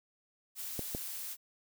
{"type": "noise", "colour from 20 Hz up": "blue", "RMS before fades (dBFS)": -41, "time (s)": [0.55, 1.37], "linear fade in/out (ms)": 50}
{"type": "clicks", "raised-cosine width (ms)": 2, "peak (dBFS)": -23, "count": 2, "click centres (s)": [0.793, 0.949]}
{"effects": []}